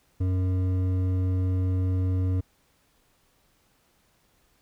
sine tone with hard clipping, 92.5 Hz, F#2, in tune, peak -24 dBFS, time 0.2-2.41 s, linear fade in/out 10 ms, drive 9 dB, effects pink hiss -66 dBFS RMS until 4.61 s

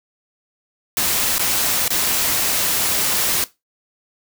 white noise with dropouts, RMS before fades -19 dBFS, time 0.97-3.44 s, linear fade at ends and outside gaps 1 ms, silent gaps 1.382-1.394 / 1.88-1.904 s, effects noise-tail reverb RT60 0.2 s tail -17 dB re dry

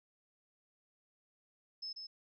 sine tone with echo, 5220 Hz, E8, 18 cents flat, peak -40 dBFS, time 1.82-1.93 s, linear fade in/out 10 ms, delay 140 ms, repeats 1, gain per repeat -4 dB, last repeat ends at 2.07 s, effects none

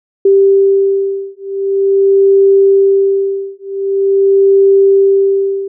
sine beating tone pair, 392 / 392.45 Hz, G4 / G4, 0 / +2 cents, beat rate 0.45 Hz, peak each -10 dBFS, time 0.25-5.68 s, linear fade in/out 5 ms, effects none

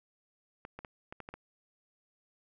clicks, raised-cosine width 0.5 ms, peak -28 dBFS, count 7, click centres 0.651 / 0.79 / 0.848 / 1.125 / 1.203 / 1.289 / 1.34 s, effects none

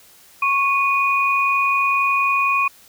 sine tone pair together, 1100 / 2469 Hz, C#6 / D#7, -14 / -14 cents, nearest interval octave + major second, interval 1400 cents, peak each -18 dBFS, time 0.42-2.68 s, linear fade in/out 5 ms, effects white hiss -49 dBFS RMS until 2.88 s

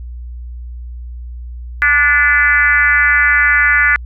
sine tone with frequency modulation, 1741 Hz, A6, 19 cents flat, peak -8 dBFS, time 1.82-3.96 s, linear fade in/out 0 ms, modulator 284 Hz, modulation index 1.4, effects added 60 Hz sine -25 dBFS peak until 4.05 s

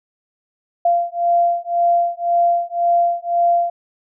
sine beating tone pair, 690 / 691.9 Hz, F5 / F5, -21 / -16 cents, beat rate 1.9 Hz, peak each -17 dBFS, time 0.85-3.7 s, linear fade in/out 5 ms, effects none

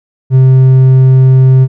sine tone with hard clipping, 130.81 Hz, C3, in tune, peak -3 dBFS, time 0.3-1.68 s, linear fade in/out 50 ms, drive 3 dB, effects none

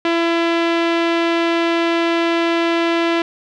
sawtooth tone with low-pass filter, 335.9 Hz, E4, 33 cents sharp, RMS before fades -17 dBFS, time 0.05-3.22 s, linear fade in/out 2 ms, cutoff 3100 Hz, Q 1.5, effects none

